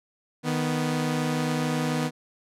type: tone pair together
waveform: sawtooth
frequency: 155.4 / 246.7 Hz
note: D#3 / B3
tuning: -2 / -2 cents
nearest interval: minor sixth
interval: 800 cents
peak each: -23 dBFS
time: 0.43-2.11 s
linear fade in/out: 50 ms
effects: low-pass 11000 Hz 12 dB/octave